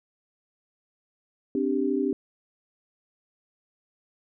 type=chord; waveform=sine; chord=C suspended second; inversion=none; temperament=just; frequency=261.6 / 294.3 / 392.4 Hz; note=C4 / D4 / G4; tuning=0 / +4 / +2 cents; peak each=-27 dBFS; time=1.55-2.13 s; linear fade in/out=2 ms; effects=none